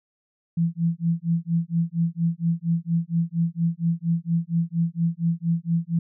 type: tone with tremolo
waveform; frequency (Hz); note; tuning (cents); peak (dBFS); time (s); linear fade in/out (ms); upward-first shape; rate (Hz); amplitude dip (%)
sine; 167.7; E3; +30; -17; 0.57-5.99; 5; sine; 4.3; 100
effects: none